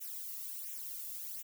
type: noise with flanger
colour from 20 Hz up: violet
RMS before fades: -43 dBFS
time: 0-1.43 s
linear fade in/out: 20 ms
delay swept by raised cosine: 0.21 to 1.31 ms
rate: 1.4 Hz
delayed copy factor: -0.7
effects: none